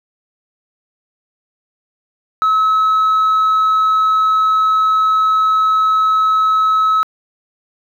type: tone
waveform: sine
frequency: 1290 Hz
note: E6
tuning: 38 cents flat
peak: -8 dBFS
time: 2.42-7.03 s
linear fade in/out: 0 ms
effects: tanh soft clip ceiling -9 dBFS + 8-bit